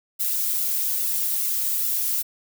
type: noise with flanger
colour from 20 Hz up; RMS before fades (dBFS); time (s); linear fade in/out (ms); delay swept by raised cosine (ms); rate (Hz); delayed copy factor
violet; -24; 0.19-2.23; 20; 1.4 to 3.2; 2.4; +0.9
effects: none